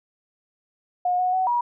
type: tone with pitch steps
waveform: sine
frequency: 720 / 732 / 749 / 961 Hz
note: F#5 / F#5 / F#5 / B5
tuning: -47 / -19 / +21 / -48 cents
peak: -19 dBFS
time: 1.05-1.61 s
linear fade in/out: 5 ms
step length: 140 ms
effects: none